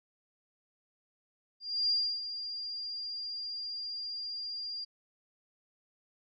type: tone with ADSR envelope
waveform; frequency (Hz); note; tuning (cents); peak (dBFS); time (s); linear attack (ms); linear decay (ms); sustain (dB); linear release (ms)
sine; 4795; D8; +35; -25; 1.6-4.85; 300; 300; -11; 15
effects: none